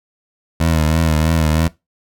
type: tone with vibrato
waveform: 20% pulse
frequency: 79.6 Hz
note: D#2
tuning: 40 cents sharp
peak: -8 dBFS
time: 0.6-1.68 s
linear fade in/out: 5 ms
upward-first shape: triangle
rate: 3.1 Hz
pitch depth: 70 cents each way
effects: noise-tail reverb RT60 0.2 s tail -19 dB re dry